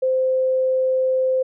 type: tone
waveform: sine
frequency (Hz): 519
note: C5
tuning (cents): -14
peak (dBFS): -16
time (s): 0.02-1.43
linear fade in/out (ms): 10
effects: none